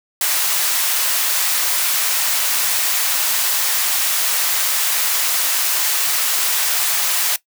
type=high-pass noise; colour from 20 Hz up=white; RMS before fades=-18 dBFS; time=0.21-7.36 s; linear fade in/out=2 ms; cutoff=800 Hz; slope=12 dB/octave; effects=noise-tail reverb RT60 0.1 s tail -18 dB re dry